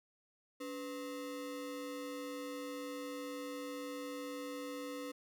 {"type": "ring-modulated tone", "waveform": "square", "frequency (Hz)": 392, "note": "G4", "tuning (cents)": 0, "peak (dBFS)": -39, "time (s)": [0.6, 5.12], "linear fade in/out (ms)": 10, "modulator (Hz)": 107, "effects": []}